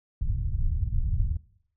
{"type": "low-pass noise", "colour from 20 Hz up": "pink", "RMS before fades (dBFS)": -26, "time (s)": [0.21, 1.37], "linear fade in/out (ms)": 5, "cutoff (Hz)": 110, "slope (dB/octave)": 24, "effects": ["noise-tail reverb RT60 0.6 s tail -19 dB re dry"]}